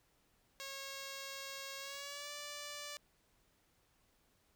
5% pulse tone with pitch glide, 546 to 585.2 Hz, C#5 to D5, -26 to -6 cents, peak -33 dBFS, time 0.6-2.97 s, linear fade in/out 0 ms, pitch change +120 cents, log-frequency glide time 1.79-2.32 s, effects pink hiss -74 dBFS RMS until 4.55 s

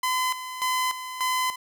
sawtooth tone with tremolo, 1019 Hz, C6, 46 cents flat, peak -19 dBFS, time 0.03-1.56 s, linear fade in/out 5 ms, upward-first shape square, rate 1.7 Hz, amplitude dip 70%, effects none

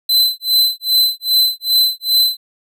45% pulse tone with tremolo, 4041 Hz, B7, 39 cents sharp, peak -8 dBFS, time 0.09-2.37 s, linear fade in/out 5 ms, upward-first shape sine, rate 2.5 Hz, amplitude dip 100%, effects none

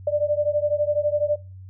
sine beating tone pair, 587.3 / 599.3 Hz, D5 / D5, 0 / +35 cents, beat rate 12 Hz, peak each -21 / -23 dBFS, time 0.07-1.36 s, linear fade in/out 5 ms, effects noise-tail reverb RT60 0.3 s tail -19 dB re dry + added 94 Hz sine -38 dBFS peak until 1.69 s

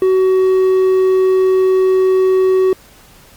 triangle tone with quantisation, 375.8 Hz, F#4, 27 cents sharp, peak -7 dBFS, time 0.02-2.73 s, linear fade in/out 2 ms, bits 6, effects pink hiss -44 dBFS RMS until 3.36 s + Opus 32 kbps

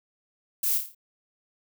violet noise with echo, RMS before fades -26 dBFS, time 0.63-0.78 s, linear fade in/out 5 ms, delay 28 ms, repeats 6, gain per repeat -5 dB, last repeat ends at 0.948 s, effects none

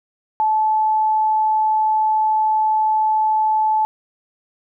sine tone, 867 Hz, A5, 26 cents flat, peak -14 dBFS, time 0.4-3.85 s, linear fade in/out 0 ms, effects none

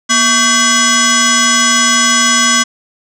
sine tone with frequency modulation, 2442 Hz, D#7, 33 cents flat, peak -6 dBFS, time 0.09-2.64 s, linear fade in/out 20 ms, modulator 894 Hz, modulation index 5.4, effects tanh soft clip ceiling -4 dBFS

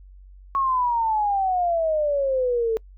sine exponential sweep, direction down, 1108.7 to 440 Hz, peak -19 dBFS, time 0.55-2.77 s, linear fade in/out 0 ms, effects noise-tail reverb RT60 0.1 s tail -26 dB re dry + added 47 Hz sine -43 dBFS peak until 2.97 s

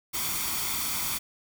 white noise with comb filter, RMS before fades -30 dBFS, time 0.13-1.19 s, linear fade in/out 20 ms, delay 0.88 ms, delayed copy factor +0.6, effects none

